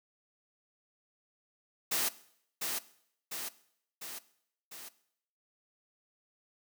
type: noise with echo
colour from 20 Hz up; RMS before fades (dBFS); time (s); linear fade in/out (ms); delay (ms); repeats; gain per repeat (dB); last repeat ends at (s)
white; -31; 1.91-2.09; 10; 700; 4; -4; 4.89
effects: noise-tail reverb RT60 0.7 s tail -18 dB re dry + high-pass 200 Hz 12 dB/octave